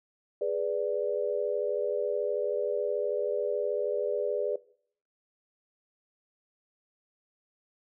sine chord, G# diminished, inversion none, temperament equal, 415.3 / 493.9 / 587.3 Hz, G#4 / B4 / D5, 0 / 0 / 0 cents, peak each -31 dBFS, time 0.41-4.56 s, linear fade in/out 5 ms, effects noise-tail reverb RT60 0.6 s tail -21 dB re dry

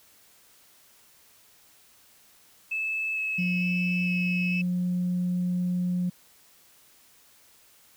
sine tone with vibrato, 2600 Hz, E7, 24 cents flat, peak -26 dBFS, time 2.71-4.62 s, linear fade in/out 10 ms, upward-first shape square, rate 1.1 Hz, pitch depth 9 cents each way
sine tone, 179.2 Hz, F3, 45 cents sharp, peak -23 dBFS, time 3.38-6.1 s, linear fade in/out 10 ms
effects tanh soft clip ceiling -20 dBFS + white hiss -58 dBFS RMS until 7.96 s

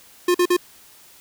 square tone bursts, 355.4 Hz, F4, 30 cents sharp, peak -15 dBFS, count 3, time 0.28-0.567 s, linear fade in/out 5 ms, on 65 ms, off 46 ms, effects white hiss -49 dBFS RMS until 1.2 s

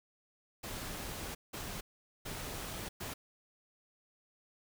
pink noise bursts at uneven times, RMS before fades -42 dBFS, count 4, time 0.63-1.35 / 1.53-1.81 / 2.25-2.89 / 3-3.14 s, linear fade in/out 10 ms, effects none

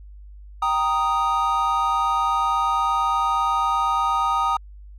triangle chord, Eb major, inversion first, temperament equal, 784 / 932.3 / 1244.5 Hz, G5 / Bb5 / Eb6, 0 / 0 / 0 cents, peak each -24 / -22 / -19 dBFS, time 0.62-4.57 s, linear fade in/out 5 ms, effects added 50 Hz sine -39 dBFS peak until 4.98 s

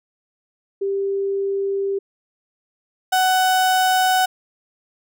sine / 35% pulse tone pair in turn, 394.1 / 746.5 Hz, G4 / F#5, +9 / +15 cents, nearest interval major seventh, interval 1106 cents, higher second, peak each -19 / -13 dBFS, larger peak second, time 0.81-1.99 / 3.12-4.26 s, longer first, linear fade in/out 10 ms, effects none

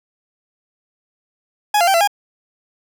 40% pulse tone with pitch steps, 835 / 692 / 777 / 674 / 815 Hz, G#5 / F5 / G5 / E5 / G#5, +9 / -16 / -16 / +38 / -33 cents, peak -11 dBFS, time 1.74-2.075 s, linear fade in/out 5 ms, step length 67 ms, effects none

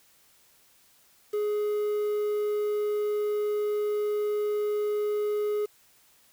triangle tone with quantisation, 418.4 Hz, G#4, 13 cents sharp, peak -23 dBFS, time 1.33-5.66 s, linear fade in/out 10 ms, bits 8, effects white hiss -61 dBFS RMS until 6.32 s

